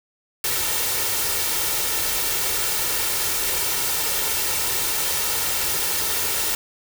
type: noise with comb filter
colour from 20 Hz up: white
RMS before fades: -23 dBFS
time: 0.44-6.55 s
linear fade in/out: 2 ms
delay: 2.2 ms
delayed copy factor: +0.5
effects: none